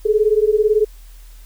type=beating tone pair; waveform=sine; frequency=417.9 / 435.9 Hz; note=G#4 / A4; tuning=+11 / -16 cents; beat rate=18 Hz; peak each=-15 dBFS; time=0.05-0.85 s; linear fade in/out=10 ms; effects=added 40 Hz sine -37 dBFS peak until 1.45 s + white hiss -51 dBFS RMS until 1.45 s